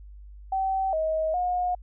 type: tone with pitch steps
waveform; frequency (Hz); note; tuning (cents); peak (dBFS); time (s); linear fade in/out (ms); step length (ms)
sine; 768 / 633 / 720; G5 / D#5 / F#5; -36 / +30 / -47; -23; 0.52-1.75; 5; 410
effects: added 50 Hz sine -42 dBFS peak until 1.82 s